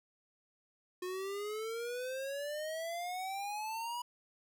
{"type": "exponential sweep", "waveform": "square", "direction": "up", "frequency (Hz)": [360, 978], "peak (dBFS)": -38, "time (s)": [1.02, 4.02], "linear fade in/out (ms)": 5, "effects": []}